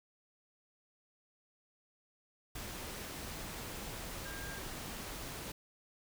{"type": "tone in noise", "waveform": "sine", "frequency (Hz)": 1607, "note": "G6", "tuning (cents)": 43, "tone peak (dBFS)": -47, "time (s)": [4.25, 4.59], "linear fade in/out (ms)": 5, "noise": "pink", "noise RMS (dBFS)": -44, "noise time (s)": [2.55, 5.52], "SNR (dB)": -6, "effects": []}